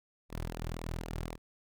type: tone with flanger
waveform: sawtooth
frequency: 40.9 Hz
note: E1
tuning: 13 cents flat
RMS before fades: -39 dBFS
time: 0.29-1.38 s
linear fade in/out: 50 ms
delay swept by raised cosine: 0.57 to 4.37 ms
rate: 3.9 Hz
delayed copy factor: -0.6
effects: none